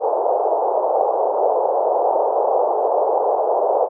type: band-pass noise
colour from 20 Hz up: pink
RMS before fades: -18 dBFS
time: 0-3.89 s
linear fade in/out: 50 ms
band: 440 to 880 Hz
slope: 48 dB/octave
effects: none